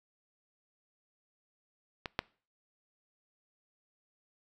clicks, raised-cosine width 0.3 ms, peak -20 / -12 dBFS, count 2, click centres 2.058 / 2.191 s, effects noise-tail reverb RT60 0.4 s tail -24 dB re dry

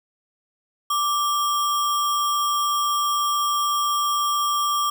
sine tone with sample-and-hold, 1173 Hz, D6, 2 cents flat, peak -19 dBFS, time 0.9-4.9 s, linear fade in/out 5 ms, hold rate 4410 Hz, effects none

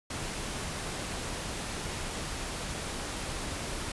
pink noise, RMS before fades -36 dBFS, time 0.1-3.92 s, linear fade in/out 5 ms, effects resampled to 24000 Hz

